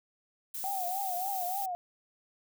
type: noise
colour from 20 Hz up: violet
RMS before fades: -38 dBFS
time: 0.54-1.66 s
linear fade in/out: 5 ms
type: tone with vibrato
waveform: sine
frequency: 751 Hz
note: F#5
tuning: 26 cents sharp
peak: -32 dBFS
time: 0.64-1.75 s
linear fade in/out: 0 ms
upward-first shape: triangle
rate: 3.4 Hz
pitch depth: 130 cents each way
effects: none